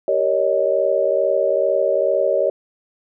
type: chord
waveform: sine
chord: Eb dominant seventh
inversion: first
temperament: just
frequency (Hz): 388.9 / 466.7 / 560 / 622.3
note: G4 / Bb4 / Db5 / Eb5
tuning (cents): -14 / +2 / +18 / 0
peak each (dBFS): -23 / -24 / -18 / -20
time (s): 0.08-2.5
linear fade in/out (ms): 2
effects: none